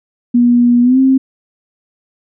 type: tone with pitch glide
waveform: sine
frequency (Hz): 241.3 to 264.7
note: B3 to C4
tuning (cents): -40 to +20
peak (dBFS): -6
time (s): 0.34-1.18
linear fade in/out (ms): 10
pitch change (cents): +160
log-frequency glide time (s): 0.82-0.99
effects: none